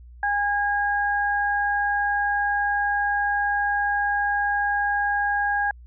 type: tone pair together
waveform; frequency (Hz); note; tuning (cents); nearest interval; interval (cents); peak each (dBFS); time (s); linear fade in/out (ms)
sine; 815 / 1634.7; G#5 / G#6; -33 / -28; octave; 1205; -23; 0.23-5.71; 2
effects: added 60 Hz sine -42 dBFS peak until 5.86 s